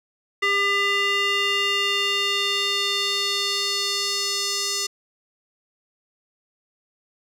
square tone with band-pass filter sweep, 400.1 Hz, G4, 35 cents sharp, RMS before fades -23 dBFS, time 0.42-4.87 s, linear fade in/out 10 ms, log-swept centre 2100 to 5700 Hz, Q 2.2, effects none

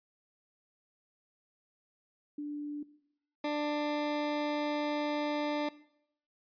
sine / 20% pulse tone pair in turn, 293.7 / 296.1 Hz, D4 / D4, 0 / +14 cents, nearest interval unison, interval 14 cents, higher second, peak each -35 / -26 dBFS, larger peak second, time 2.38-2.83 / 3.44-5.69 s, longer second, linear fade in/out 5 ms, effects noise-tail reverb RT60 0.7 s tail -18 dB re dry + resampled to 11025 Hz

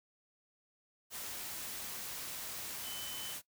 sine tone in noise, 3038 Hz, F#7, 45 cents sharp, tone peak -45 dBFS, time 2.82-3.36 s, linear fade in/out 50 ms, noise white, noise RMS -43 dBFS, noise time 1.1-3.42 s, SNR -5 dB, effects noise-tail reverb RT60 0.1 s tail -18 dB re dry

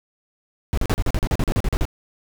brown noise bursts, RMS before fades -19 dBFS, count 14, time 0.73-1.853 s, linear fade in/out 0 ms, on 44 ms, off 39 ms, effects none

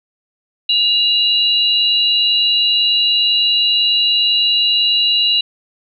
sine tone pair together, 2837 / 3945 Hz, F7 / B7, +27 / -3 cents, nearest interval tritone, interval 570 cents, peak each -14 dBFS, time 0.69-5.41 s, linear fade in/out 5 ms, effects none

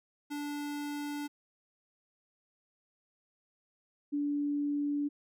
square / sine tone pair in turn, 291.3 / 289.5 Hz, D4 / D4, -14 / -25 cents, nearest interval unison, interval 11 cents, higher first, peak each -36 / -29 dBFS, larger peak second, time 0.3-1.28 / 4.12-5.09 s, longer first, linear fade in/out 20 ms, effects none

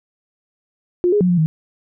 sine tone with pitch steps, 355.1 / 414.6 / 180.8 / 176.2 / 158 Hz, F4 / G#4 / F#3 / F3 / D#3, +29 / -3 / -40 / +16 / +27 cents, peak -12 dBFS, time 1.04-1.46 s, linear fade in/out 0 ms, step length 84 ms, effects none

